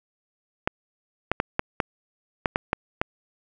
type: clicks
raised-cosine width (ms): 0.5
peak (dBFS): -6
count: 9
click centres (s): 0.675 / 1.316 / 1.401 / 1.594 / 1.802 / 2.458 / 2.559 / 2.731 / 3.015
effects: none